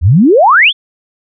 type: exponential sweep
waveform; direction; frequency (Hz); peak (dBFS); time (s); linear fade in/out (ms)
sine; up; 72.8 to 3650; -3; 0.01-0.73; 50
effects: none